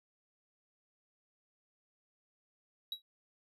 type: tone with exponential decay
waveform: triangle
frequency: 3872 Hz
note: B7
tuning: 35 cents flat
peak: -31 dBFS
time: 2.92-3.02 s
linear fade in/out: 2 ms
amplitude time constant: 20 ms
effects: none